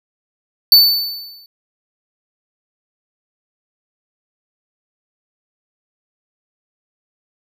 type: tone with exponential decay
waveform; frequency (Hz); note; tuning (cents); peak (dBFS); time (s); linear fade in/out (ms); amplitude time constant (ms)
square; 4510; C#8; +29; -3; 0.72-1.46; 1; 160
effects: none